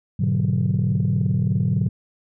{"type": "chord", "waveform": "sine", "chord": "G# half-diminished seventh", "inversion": "none", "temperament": "equal", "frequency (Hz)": [103.83, 123.47, 146.83, 185], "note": ["G#2", "B2", "D3", "F#3"], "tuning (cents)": [0, 0, 0, 0], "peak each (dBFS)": -22, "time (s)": [0.19, 1.89], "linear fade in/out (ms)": 10, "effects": ["tanh soft clip ceiling -12 dBFS"]}